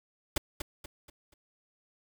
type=noise with echo; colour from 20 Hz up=pink; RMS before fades=-28 dBFS; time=0.36-0.38 s; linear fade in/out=5 ms; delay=240 ms; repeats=4; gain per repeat=-8 dB; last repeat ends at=1.34 s; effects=none